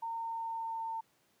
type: tone with pitch glide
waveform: sine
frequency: 915 to 903.4 Hz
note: A#5 to A5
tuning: -32 to +45 cents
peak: -35 dBFS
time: 0.02-1.01 s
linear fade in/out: 10 ms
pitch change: -23 cents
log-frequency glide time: 0.15-0.9 s
effects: pink hiss -71 dBFS RMS until 1.4 s + high-pass 150 Hz 12 dB/octave